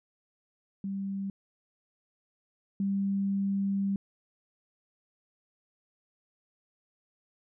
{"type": "tone pair in turn", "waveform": "sine", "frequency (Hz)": [196, 197.14], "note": ["G3", "G3"], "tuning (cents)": [0, 10], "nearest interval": "unison", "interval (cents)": 10, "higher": "second", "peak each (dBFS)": [-31, -26], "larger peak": "second", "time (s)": [[0.84, 1.3], [2.8, 3.96]], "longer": "second", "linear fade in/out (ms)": 2, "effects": []}